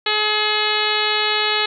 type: harmonic tone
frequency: 424.6 Hz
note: G#4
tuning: 38 cents sharp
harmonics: 1 / 2 / 3 / 4 / 5 / 6 / 7 / 8 / 9 / 10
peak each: -26 / -26 / -26 / -26 / -26 / -26 / -26 / -26 / -26 / -26 dBFS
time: 0.06-1.66 s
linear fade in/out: 5 ms
effects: none